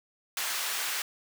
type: high-pass noise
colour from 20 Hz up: pink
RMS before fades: -32 dBFS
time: 0.37-1.02 s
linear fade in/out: 2 ms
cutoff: 1300 Hz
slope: 12 dB/octave
effects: none